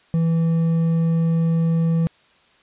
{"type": "tone with hard clipping", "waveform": "triangle", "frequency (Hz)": 164.81, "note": "E3", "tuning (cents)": 0, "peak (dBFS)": -17, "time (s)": [0.14, 2.07], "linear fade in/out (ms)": 0, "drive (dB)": 7, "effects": ["white hiss -56 dBFS RMS until 2.62 s", "resampled to 8000 Hz"]}